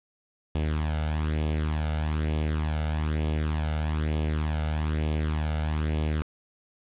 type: tone with flanger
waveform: sawtooth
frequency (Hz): 77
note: D#2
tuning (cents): -17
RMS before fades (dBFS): -27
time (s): 0.55-6.22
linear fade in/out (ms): 0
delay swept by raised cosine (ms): 0.31 to 1.41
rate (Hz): 1.1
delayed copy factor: +0.65
effects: resampled to 8000 Hz + 8-bit